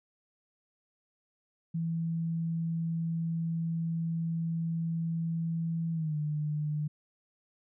sine tone with pitch glide, 165.1 to 150.53 Hz, E3 to D3, +3 to +43 cents, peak -29 dBFS, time 1.74-6.88 s, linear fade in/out 10 ms, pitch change -160 cents, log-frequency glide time 5.93-6.16 s, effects none

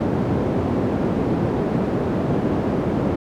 white band-pass noise, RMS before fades -21 dBFS, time 0-3.16 s, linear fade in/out 10 ms, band 100 to 350 Hz, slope 12 dB/octave, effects none

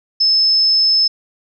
sine tone, 5230 Hz, E8, 15 cents flat, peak -10 dBFS, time 0.2-1.08 s, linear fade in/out 10 ms, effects none

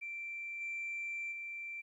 sine tone with level steps, 2349 Hz, D7, in tune, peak -39 / -36 / -40 dBFS, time 0.01-1.82 s, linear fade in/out 20 ms, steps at 0.6 / 1.31 s, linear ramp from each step 20 ms, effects tanh soft clip ceiling -34 dBFS + 13-bit

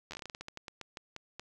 slowing click train, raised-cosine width 0.2 ms, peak -25 dBFS, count 18, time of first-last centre 0.11-1.396 s, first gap 11 ms, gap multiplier 1.21, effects none

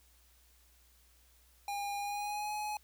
square tone with pitch glide, 810 to 842 Hz, G#5 to G#5, -43 to +24 cents, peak -36 dBFS, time 1.68-2.77 s, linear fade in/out 2 ms, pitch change +67 cents, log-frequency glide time 1.98-2.52 s, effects added 60 Hz sine -65 dBFS peak until 2.83 s + white hiss -67 dBFS RMS until 2.83 s

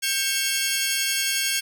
15% pulse tone cluster, 1585 / 2201 / 2704 / 3307 Hz, G6 / C#7 / E7 / G#7, +19 / -13 / +43 / -8 cents, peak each -21 dBFS, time 0.02-1.61 s, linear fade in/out 20 ms, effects none

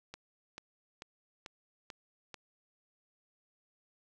click train, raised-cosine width 0.2 ms, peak -27 dBFS, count 6, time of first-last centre 0.14-2.343 s, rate 2.27 Hz, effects none

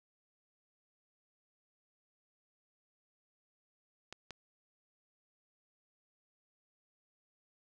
clicks, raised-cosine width 0.2 ms, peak -27 dBFS, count 2, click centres 4.126 / 4.307 s, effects none

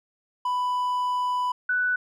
triangle / sine tone pair in turn, 993 / 1487.8 Hz, B5 / F#6, +9 / +9 cents, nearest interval perfect fifth, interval 700 cents, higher second, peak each -21 dBFS, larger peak neither, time 0.45-1.52 / 1.69-1.96 s, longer first, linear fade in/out 5 ms, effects none

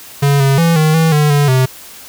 square tone with pitch steps, 141.3 / 136.7 / 167.1 / 155.7 / 162 / 149.6 / 144.6 / 129.7 Hz, C#3 / C#3 / E3 / D#3 / E3 / D3 / D3 / C3, +34 / -24 / +24 / +2 / -30 / +32 / -27 / -15 cents, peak -9 dBFS, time 0.22-1.66 s, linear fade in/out 10 ms, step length 180 ms, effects white hiss -35 dBFS RMS until 2.08 s

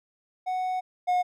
triangle tone pair in turn, 740 / 722.7 Hz, F#5 / F#5, 0 / -41 cents, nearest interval unison, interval 41 cents, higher first, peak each -24 / -19 dBFS, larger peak second, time 0.46-0.81 / 1.07-1.23 s, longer first, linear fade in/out 20 ms, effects none

